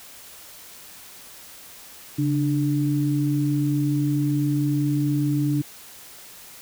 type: tone pair together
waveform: sine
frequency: 141.11 / 295.9 Hz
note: C#3 / D4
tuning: +31 / +13 cents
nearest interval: octave + minor second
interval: 1282 cents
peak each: -22 dBFS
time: 2.18-5.62 s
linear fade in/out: 10 ms
effects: white hiss -44 dBFS RMS until 6.61 s